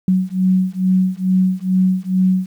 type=beating tone pair; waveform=sine; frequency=185 / 187.3 Hz; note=F#3 / F#3; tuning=0 / +21 cents; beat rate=2.3 Hz; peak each=-16 dBFS; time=0.08-2.46 s; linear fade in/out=2 ms; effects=8-bit

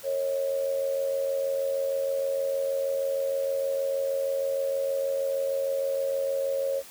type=tone with amplitude modulation; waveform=sine; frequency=545 Hz; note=C#5; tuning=29 cents flat; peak=-22 dBFS; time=0.03-6.83 s; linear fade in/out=50 ms; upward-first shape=sine; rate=86.4 Hz; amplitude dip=60%; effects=white hiss -47 dBFS RMS until 6.9 s

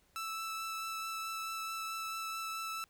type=tone with vibrato; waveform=sawtooth; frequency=1318.5 Hz; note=E6; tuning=in tune; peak=-34 dBFS; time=0.16-2.84 s; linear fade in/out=0 ms; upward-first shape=triangle; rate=4.6 Hz; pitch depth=10 cents each way; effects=pink hiss -70 dBFS RMS until 2.89 s

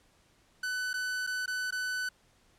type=tone with dropouts; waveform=45% pulse; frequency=1500 Hz; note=F#6; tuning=23 cents sharp; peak=-31 dBFS; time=0.63-2.09 s; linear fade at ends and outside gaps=5 ms; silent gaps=0.932-0.939 / 1.267-1.272 / 1.46-1.477 / 1.708-1.723 s; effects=pink hiss -66 dBFS RMS until 2.58 s + low-pass 10000 Hz 12 dB/octave

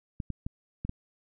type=clicks; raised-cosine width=5 ms; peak=-21 dBFS; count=5; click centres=0.202 / 0.303 / 0.465 / 0.85 / 0.894 s; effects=none

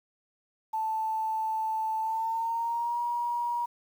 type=tone with pitch glide; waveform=sine; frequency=880 to 954.1 Hz; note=A5 to A#5; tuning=0 to +40 cents; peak=-27 dBFS; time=0.73-3.66 s; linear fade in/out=10 ms; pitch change=+140 cents; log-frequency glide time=1.99-2.99 s; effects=9-bit

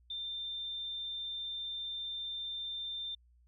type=tone; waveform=sine; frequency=3585 Hz; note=A7; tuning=32 cents sharp; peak=-37 dBFS; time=0.1-3.15 s; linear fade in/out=5 ms; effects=added 60 Hz sine -62 dBFS peak until 3.47 s

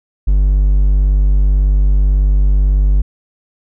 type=tone; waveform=triangle; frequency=49.09 Hz; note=G1; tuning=3 cents sharp; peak=-6 dBFS; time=0.27-3.02 s; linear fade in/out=10 ms; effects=none

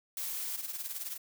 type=noise; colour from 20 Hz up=blue; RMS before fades=-37 dBFS; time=0.17-0.56 s; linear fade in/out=2 ms
type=noise with tremolo; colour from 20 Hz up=blue; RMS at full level=-36 dBFS; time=0.53-1.18 s; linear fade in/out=20 ms; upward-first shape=triangle; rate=19 Hz; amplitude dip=75%
effects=none

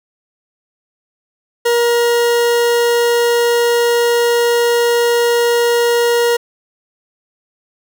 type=tone; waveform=40% pulse; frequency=474 Hz; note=A#4; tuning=29 cents sharp; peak=-10 dBFS; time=1.65-6.37 s; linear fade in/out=10 ms; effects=none

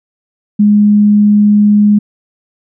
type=tone; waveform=sine; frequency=207.7 Hz; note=G#3; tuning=in tune; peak=-4 dBFS; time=0.59-1.99 s; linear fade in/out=10 ms; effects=none

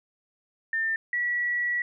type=tone pair in turn; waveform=sine; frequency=1799 / 1937.4 Hz; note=A6 / B6; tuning=+38 / -34 cents; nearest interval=minor second; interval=128 cents; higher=second; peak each=-24 dBFS; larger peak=neither; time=0.73-0.96 / 1.13-1.82 s; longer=second; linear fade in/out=2 ms; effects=none

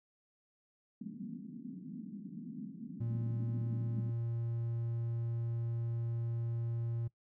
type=band-pass noise; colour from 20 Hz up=white; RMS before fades=-45 dBFS; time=1.01-4.1 s; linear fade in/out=5 ms; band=170 to 250 Hz; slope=48 dB/octave
type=tone; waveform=triangle; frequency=116.54 Hz; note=A#2; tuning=in tune; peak=-32 dBFS; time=3-7.08 s; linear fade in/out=10 ms
effects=noise-tail reverb RT60 0.1 s tail -20 dB re dry

